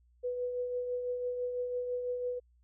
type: tone with tremolo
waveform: sine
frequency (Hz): 493.9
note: B4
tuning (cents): 0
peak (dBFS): -30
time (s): 0.23-2.4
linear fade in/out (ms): 20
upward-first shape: triangle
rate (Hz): 6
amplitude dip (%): 45
effects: added 60 Hz sine -63 dBFS peak until 2.63 s